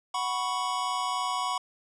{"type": "chord", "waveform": "square", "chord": "F# suspended fourth", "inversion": "none", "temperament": "just", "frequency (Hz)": [740, 986.7, 1110], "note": ["F#5", "B5", "C#6"], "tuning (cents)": [0, -2, 2], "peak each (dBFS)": [-35, -32, -32], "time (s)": [0.14, 1.58], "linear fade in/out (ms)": 5, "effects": ["resampled to 22050 Hz"]}